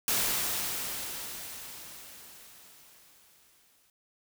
white noise with exponential decay, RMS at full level -27 dBFS, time 0.08-3.9 s, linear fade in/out 1 ms, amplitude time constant 830 ms, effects none

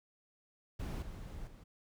brown noise with level steps, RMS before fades -39 / -46 / -53 dBFS, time 0.79-1.64 s, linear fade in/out 10 ms, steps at 1.02 / 1.47 s, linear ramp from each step 2 ms, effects none

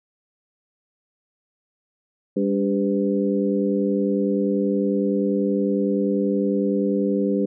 harmonic tone with a mistuned harmonic, 100 Hz, G2, 35 cents sharp, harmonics 2 / 3 / 4 / 5, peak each -22 / -24 / -25 / -26 dBFS, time 2.36-7.46 s, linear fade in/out 10 ms, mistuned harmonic 3, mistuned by -55 cents, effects none

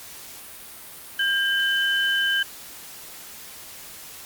sine tone pair together, 1600 / 3033 Hz, G6 / F#7, +35 / +42 cents, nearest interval major seventh, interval 1107 cents, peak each -21 / -24 dBFS, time 1.19-2.43 s, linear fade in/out 5 ms, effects white hiss -41 dBFS RMS until 4.25 s + Opus 48 kbps

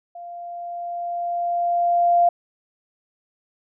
sine tone with level ramp, 695 Hz, F5, 9 cents flat, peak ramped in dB -34 to -12 dBFS, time 0.15-2.29 s, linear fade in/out 5 ms, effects none

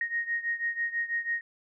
sine beating tone pair, 1864.7 / 1870.8 Hz, A#6 / A#6, 0 / +6 cents, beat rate 6.1 Hz, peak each -30 / -33 dBFS, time 0.01-1.41 s, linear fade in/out 2 ms, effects none

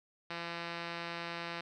5% pulse tone with low-pass filter, 170 Hz, F3, 46 cents flat, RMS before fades -41 dBFS, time 0.3-1.61 s, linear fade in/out 5 ms, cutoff 3500 Hz, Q 7.8, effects none

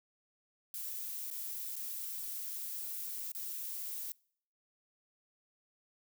violet noise with dropouts, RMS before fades -41 dBFS, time 0.74-4.12 s, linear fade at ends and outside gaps 1 ms, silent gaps 1.302-1.312 / 1.757-1.764 / 3.319-3.349 s, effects noise-tail reverb RT60 0.6 s tail -25 dB re dry

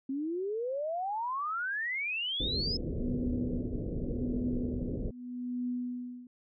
sine exponential sweep, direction up, 261.6 to 5230 Hz, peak -31 dBFS, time 0.09-2.77 s, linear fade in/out 5 ms
pink low-pass noise, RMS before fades -35 dBFS, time 2.4-5.11 s, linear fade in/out 5 ms, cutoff 520 Hz, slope 48 dB/octave
sine tone with tremolo, 246.9 Hz, B3, in tune, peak -30 dBFS, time 3-6.27 s, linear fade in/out 2 ms, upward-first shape triangle, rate 0.84 Hz, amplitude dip 90%
effects none

